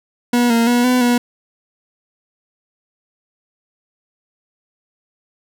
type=tone with pitch steps; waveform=40% pulse; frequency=242 / 231.5 / 242.1 / 250.8 / 242.4 Hz; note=B3 / A#3 / B3 / B3 / B3; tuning=-35 / -12 / -34 / +27 / -32 cents; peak=-11 dBFS; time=0.33-1.18 s; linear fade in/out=5 ms; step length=170 ms; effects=none